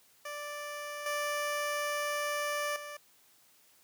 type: tone with level steps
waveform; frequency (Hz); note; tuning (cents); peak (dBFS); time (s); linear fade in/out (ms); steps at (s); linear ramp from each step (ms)
15% pulse; 587.3; D5; 0; -32 / -25 / -35; 0.25-2.97; 5; 1.06 / 2.76; 2
effects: white hiss -64 dBFS RMS until 3.83 s + high-pass 100 Hz 12 dB/octave